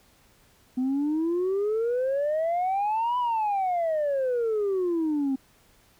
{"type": "exponential two-way sweep", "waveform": "sine", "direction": "up then down", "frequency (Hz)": [250, 1000, 261.7], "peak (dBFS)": -21, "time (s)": [0.77, 5.36], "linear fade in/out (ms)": 10, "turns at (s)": 3.18, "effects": ["tanh soft clip ceiling -21 dBFS", "pink hiss -60 dBFS RMS until 5.99 s"]}